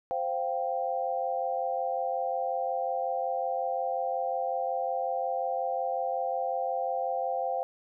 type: chord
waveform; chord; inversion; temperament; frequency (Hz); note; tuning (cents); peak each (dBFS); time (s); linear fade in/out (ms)
sine; C suspended fourth; none; equal; 523.3 / 698.5 / 784; C5 / F5 / G5; 0 / 0 / 0; -32; 0.11-7.63; 0
effects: none